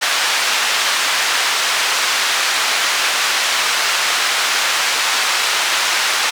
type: band-pass noise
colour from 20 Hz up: pink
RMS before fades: -17 dBFS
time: 0.01-6.31 s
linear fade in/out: 20 ms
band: 1200 to 6300 Hz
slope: 12 dB/octave
effects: none